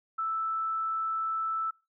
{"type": "tone", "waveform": "sine", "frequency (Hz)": 1318.5, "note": "E6", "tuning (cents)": 0, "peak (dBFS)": -28, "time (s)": [0.18, 1.71], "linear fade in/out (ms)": 10, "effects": ["noise-tail reverb RT60 0.3 s tail -26 dB re dry"]}